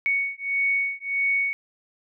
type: beating tone pair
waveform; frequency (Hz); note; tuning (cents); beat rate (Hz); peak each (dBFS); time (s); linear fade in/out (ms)
sine; 2225 / 2226.6; C#7 / C#7; +6 / +7; 1.6; -25; 0.06-1.53; 0
effects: none